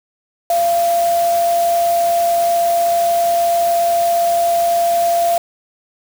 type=tone in noise; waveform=sine; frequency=686 Hz; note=F5; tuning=31 cents flat; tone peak=-12 dBFS; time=0.5-5.38 s; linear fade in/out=2 ms; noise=white; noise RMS=-28 dBFS; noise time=0.5-5.38 s; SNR=+13 dB; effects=none